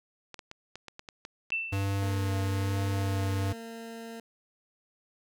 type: clicks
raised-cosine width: 0.2 ms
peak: -25 dBFS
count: 9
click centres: 0.343 / 0.392 / 0.514 / 0.756 / 0.883 / 0.994 / 1.088 / 1.251 / 1.504 s
type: tone with exponential decay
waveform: sine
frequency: 2671 Hz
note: E7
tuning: 22 cents sharp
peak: -25 dBFS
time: 1.52-2.12 s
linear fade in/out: 1 ms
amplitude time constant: 130 ms
type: tone with vibrato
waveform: square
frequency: 98 Hz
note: G2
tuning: in tune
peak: -28 dBFS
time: 1.72-3.53 s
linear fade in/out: 10 ms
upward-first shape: sine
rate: 1.1 Hz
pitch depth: 13 cents each way
type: tone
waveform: 20% pulse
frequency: 228.4 Hz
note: A#3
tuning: 35 cents flat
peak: -35 dBFS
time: 2.02-4.2 s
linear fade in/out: 2 ms
effects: none